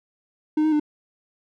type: tone with pitch steps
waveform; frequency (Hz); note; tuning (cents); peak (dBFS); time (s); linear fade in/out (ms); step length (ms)
triangle; 306.7 / 312.1 / 299.6; D#4 / D#4 / D4; -25 / +5 / +35; -15; 0.57-0.798; 5; 76
effects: none